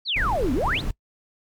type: exponential two-way sweep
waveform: sine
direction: down then up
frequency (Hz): 4700 to 232.1 to 4700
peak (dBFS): -21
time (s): 0.05-0.82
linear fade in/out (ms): 50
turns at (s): 0.53
type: noise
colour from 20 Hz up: brown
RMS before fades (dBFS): -27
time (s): 0.16-0.91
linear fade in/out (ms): 5
effects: noise-tail reverb RT60 0.1 s tail -22 dB re dry + MP3 96 kbps